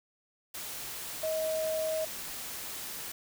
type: tone in noise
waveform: sine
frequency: 633 Hz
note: D#5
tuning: 30 cents sharp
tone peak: -29 dBFS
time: 1.23-2.05 s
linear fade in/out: 5 ms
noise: white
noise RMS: -40 dBFS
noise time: 0.54-3.12 s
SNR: +8 dB
effects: none